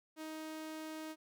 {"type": "tone", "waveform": "sawtooth", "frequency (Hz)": 313.8, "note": "D#4", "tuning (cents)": 15, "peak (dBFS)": -39, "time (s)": [0.16, 1.16], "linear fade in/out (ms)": 50, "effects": []}